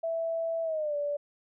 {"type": "tone with pitch glide", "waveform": "sine", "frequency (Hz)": [659.3, 580.6], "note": ["E5", "D5"], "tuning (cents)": [0, -20], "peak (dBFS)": -28, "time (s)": [0.03, 1.17], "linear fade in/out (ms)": 10, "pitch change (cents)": -220, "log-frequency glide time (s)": [0.63, 0.96], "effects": []}